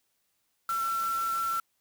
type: tone in noise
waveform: sine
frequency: 1347 Hz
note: E6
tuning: 37 cents sharp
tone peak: -27 dBFS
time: 0.69-1.6 s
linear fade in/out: 2 ms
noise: white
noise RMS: -42 dBFS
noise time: 0.69-1.6 s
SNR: +12 dB
effects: white hiss -75 dBFS RMS until 1.8 s